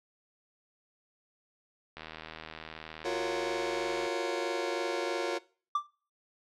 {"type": "click train", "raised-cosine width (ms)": 0.3, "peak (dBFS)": -26, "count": 167, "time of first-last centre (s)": [1.97, 4.063], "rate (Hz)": 79.3}
{"type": "chord", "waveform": "sawtooth", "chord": "Gb major seventh", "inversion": "third", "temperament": "just", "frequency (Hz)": [346.9, 370, 462.5, 555], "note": ["F4", "Gb4", "Bb4", "Db5"], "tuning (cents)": [-12, 0, -14, 2], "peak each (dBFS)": [-31, -33, -32, -32], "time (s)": [3.04, 5.39], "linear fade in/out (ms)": 20}
{"type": "tone with exponential decay", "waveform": "triangle", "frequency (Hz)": 1174.7, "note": "D6", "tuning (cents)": 0, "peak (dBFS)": -21, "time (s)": [5.75, 5.87], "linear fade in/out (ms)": 5, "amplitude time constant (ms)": 26}
{"effects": ["noise-tail reverb RT60 0.4 s tail -21 dB re dry", "low-pass 6000 Hz 12 dB/octave"]}